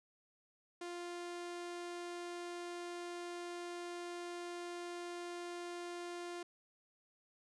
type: tone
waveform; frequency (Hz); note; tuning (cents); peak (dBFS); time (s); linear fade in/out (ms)
sawtooth; 349.2; F4; 0; -39; 0.81-6.43; 5
effects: resampled to 22050 Hz